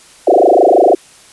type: tone with frequency modulation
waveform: sine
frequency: 539 Hz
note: C#5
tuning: 49 cents flat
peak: -5 dBFS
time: 0.27-0.95 s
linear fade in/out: 5 ms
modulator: 26 Hz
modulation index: 7.7
effects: white hiss -42 dBFS RMS until 1.32 s + resampled to 24000 Hz